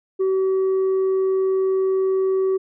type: tone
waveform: sine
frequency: 380.8 Hz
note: F#4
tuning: 50 cents sharp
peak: -14 dBFS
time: 0.19-2.58 s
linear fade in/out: 20 ms
effects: tanh soft clip ceiling -16 dBFS